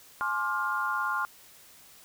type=chord; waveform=sine; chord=D half-diminished seventh; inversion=second; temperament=just; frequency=845.8 / 1057.2 / 1174.7 / 1409.6 Hz; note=Ab5 / C6 / D6 / F6; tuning=+31 / +18 / 0 / +16 cents; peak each=-36 / -31 / -36 / -30 dBFS; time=0.21-1.25 s; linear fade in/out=0 ms; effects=white hiss -54 dBFS RMS until 2.04 s